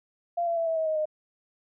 sine tone with pitch steps, 690 / 677 / 664.2 / 651.6 / 639.3 / 627.3 / 615.4 Hz, F5 / E5 / E5 / E5 / D#5 / D#5 / D#5, -21 / +46 / +13 / -20 / +47 / +14 / -19 cents, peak -24 dBFS, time 0.37-1.056 s, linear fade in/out 10 ms, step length 98 ms, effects none

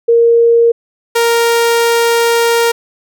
sine / sawtooth tone pair in turn, 466.2 / 466.2 Hz, A#4 / A#4, 0 / 0 cents, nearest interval unison, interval 0 cents, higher neither, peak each -5 dBFS, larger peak neither, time 0.08-0.72 / 1.15-2.72 s, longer second, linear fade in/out 10 ms, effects none

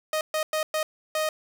sawtooth tone bursts at uneven times, 622.3 Hz, D#5, in tune, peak -20 dBFS, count 5, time 0.13-0.21 / 0.34-0.43 / 0.53-0.63 / 0.74-0.83 / 1.15-1.29 s, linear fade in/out 2 ms, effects none

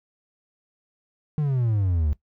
triangle exponential sweep, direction down, 155.56 to 71.4 Hz, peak -18 dBFS, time 1.38-2.13 s, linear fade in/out 0 ms, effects noise-tail reverb RT60 0.1 s tail -18 dB re dry

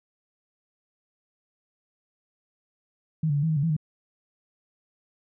sine tone with pitch steps, 158 / 144.4 / 143.6 / 161.3 / 156.6 / 140.3 / 164.8 / 152.8 Hz, D#3 / D3 / D3 / E3 / D#3 / C#3 / E3 / D#3, +27 / -29 / -39 / -37 / +11 / +21 / 0 / -31 cents, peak -21 dBFS, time 3.23-3.766 s, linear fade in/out 5 ms, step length 67 ms, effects none

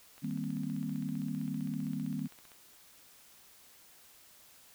click train, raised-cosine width 0.3 ms, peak -39 dBFS, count 37, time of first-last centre 0.18-2.518 s, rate 15.4 Hz
sine chord, C minor seventh, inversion first, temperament equal with one note detuned, 155.56 / 197.59 / 233.1 / 261.6 Hz, Eb3 / G3 / Bb3 / C4, 0 / +14 / 0 / 0 cents, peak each -39 dBFS, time 0.22-2.28 s, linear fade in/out 20 ms
effects white hiss -59 dBFS RMS until 4.74 s

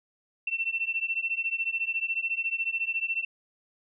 sine beating tone pair, 2687 / 2701 Hz, E7 / E7, +33 / +42 cents, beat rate 14 Hz, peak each -30 dBFS, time 0.47-3.25 s, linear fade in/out 5 ms, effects none

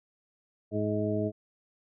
harmonic tone, 105.5 Hz, G#2, 28 cents sharp, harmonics 1 / 2 / 3 / 4 / 6, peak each -33 / -33 / -33 / -33 / -33 dBFS, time 0.71-1.32 s, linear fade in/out 50 ms, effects none

